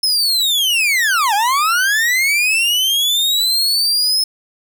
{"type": "linear two-way sweep", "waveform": "40% pulse", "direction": "down then up", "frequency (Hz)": [5220, 784, 5220], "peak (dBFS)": -12, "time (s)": [0.03, 4.24], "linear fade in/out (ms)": 5, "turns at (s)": 1.34, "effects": []}